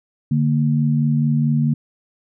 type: tone pair together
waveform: sine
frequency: 146.83 / 231.4 Hz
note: D3 / A#3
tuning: 0 / -13 cents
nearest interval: minor sixth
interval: 787 cents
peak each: -16 / -19 dBFS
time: 0.31-1.74 s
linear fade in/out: 5 ms
effects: none